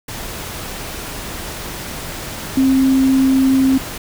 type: tone in noise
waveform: sine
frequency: 265.4 Hz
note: C4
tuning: 25 cents sharp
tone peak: -10 dBFS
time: 2.57-3.78 s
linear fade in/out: 5 ms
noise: pink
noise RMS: -28 dBFS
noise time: 0.08-3.98 s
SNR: +15 dB
effects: none